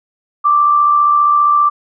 sine tone with amplitude modulation, 1174.7 Hz, D6, in tune, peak -6 dBFS, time 0.44-1.7 s, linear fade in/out 20 ms, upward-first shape sine, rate 75 Hz, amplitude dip 40%, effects none

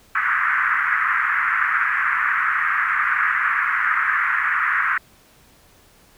pink band-pass noise, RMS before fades -20 dBFS, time 0.15-4.98 s, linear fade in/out 5 ms, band 1200 to 2000 Hz, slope 48 dB/octave, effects pink hiss -53 dBFS RMS until 6.17 s

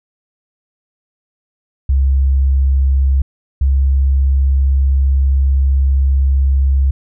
sine tone pair in turn, 67.4 / 67.68 Hz, C#2 / C#2, -48 / -41 cents, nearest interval unison, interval 7 cents, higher second, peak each -9 dBFS, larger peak neither, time 1.89-3.22 / 3.61-6.91 s, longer second, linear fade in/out 5 ms, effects none

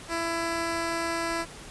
10% pulse tone, 333.6 Hz, E4, 21 cents sharp, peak -19 dBFS, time 0.08-1.46 s, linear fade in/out 50 ms, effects pink hiss -44 dBFS RMS until 1.7 s + resampled to 24000 Hz

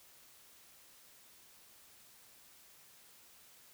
silence, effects white hiss -61 dBFS RMS until 3.73 s

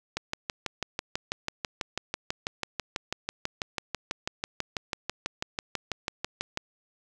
click train, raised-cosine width 0.2 ms, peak -12 dBFS, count 40, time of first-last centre 0.17-6.574 s, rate 6.09 Hz, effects none

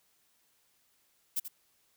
violet noise with echo, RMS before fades -31 dBFS, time 1.36-1.4 s, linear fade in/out 10 ms, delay 84 ms, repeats 1, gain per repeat -10 dB, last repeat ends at 1.484 s, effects white hiss -71 dBFS RMS until 1.96 s

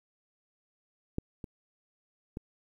clicks, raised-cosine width 3 ms, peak -18 / -27 / -24 dBFS, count 3, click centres 1.184 / 1.442 / 2.371 s, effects 10-bit

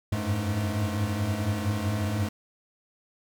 square tone cluster, 91.6 / 96.8 / 102.5 / 106.9 / 213.2 Hz, F#2 / G2 / G#2 / A2 / G#3, -17 / -21 / -22 / -49 / +46 cents, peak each -35 / -36 / -30 / -35 / -33 dBFS, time 0.12-2.29 s, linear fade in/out 5 ms, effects none

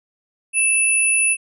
sine tone pair together, 2637 / 9956 Hz, E7 / D#9, 0 / 0 cents, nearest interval octave + major seventh, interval 2300 cents, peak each -17 dBFS, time 0.53-1.37 s, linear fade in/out 50 ms, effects none

